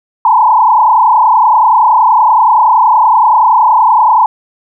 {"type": "tone with frequency modulation", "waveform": "sine", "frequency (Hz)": 932, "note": "A#5", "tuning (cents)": -1, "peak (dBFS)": -4, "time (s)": [0.25, 4.26], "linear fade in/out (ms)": 2, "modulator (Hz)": 30.6, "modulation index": 2.8, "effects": []}